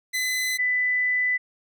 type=tone pair in turn; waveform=sawtooth / sine; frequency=2017 / 1995 Hz; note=B6 / B6; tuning=+36 / +17 cents; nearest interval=unison; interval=19 cents; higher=first; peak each=-20 dBFS; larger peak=neither; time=0.13-0.58 / 0.58-1.38 s; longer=second; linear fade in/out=20 ms; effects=none